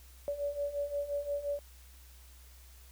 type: beating tone pair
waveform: sine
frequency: 570 / 575.7 Hz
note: C#5 / D5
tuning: +48 / -35 cents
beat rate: 5.7 Hz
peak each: -38 / -34 dBFS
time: 0.28-1.59 s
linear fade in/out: 0 ms
effects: added 63 Hz sine -53 dBFS peak until 2.91 s + white hiss -60 dBFS RMS until 2.91 s